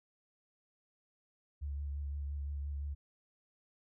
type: tone with vibrato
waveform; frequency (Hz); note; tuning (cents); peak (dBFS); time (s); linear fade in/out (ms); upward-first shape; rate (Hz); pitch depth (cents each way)
sine; 71.4; D2; -48; -36; 1.61-2.95; 20; triangle; 5.8; 33
effects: none